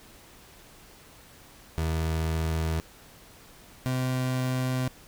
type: tone pair in turn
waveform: 30% pulse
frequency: 80.5 / 128.34 Hz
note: E2 / C3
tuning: -41 / -33 cents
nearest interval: minor sixth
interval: 808 cents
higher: second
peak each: -23 dBFS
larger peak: neither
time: 1.78-2.8 / 3.86-4.88 s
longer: neither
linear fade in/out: 0 ms
effects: pink hiss -52 dBFS RMS until 5.07 s